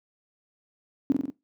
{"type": "tone with echo", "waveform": "sine", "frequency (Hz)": 277.2, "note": "C#4", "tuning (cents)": 0, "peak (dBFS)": -16, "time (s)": [1.1, 1.12], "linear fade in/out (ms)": 0, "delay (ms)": 45, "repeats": 4, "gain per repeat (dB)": -3, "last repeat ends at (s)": 1.3, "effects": ["noise-tail reverb RT60 0.2 s tail -19 dB re dry", "high-pass 150 Hz 12 dB/octave"]}